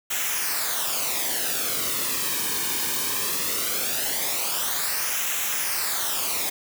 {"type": "noise with flanger", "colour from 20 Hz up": "white", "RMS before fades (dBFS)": -26, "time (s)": [0.1, 6.5], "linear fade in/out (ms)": 10, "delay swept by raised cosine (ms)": [0.21, 1.51], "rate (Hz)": 0.19, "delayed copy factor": -0.65, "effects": []}